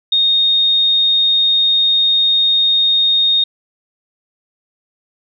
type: tone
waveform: sine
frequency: 3700 Hz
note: A#7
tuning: 14 cents flat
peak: -10 dBFS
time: 0.12-3.44 s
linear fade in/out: 5 ms
effects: none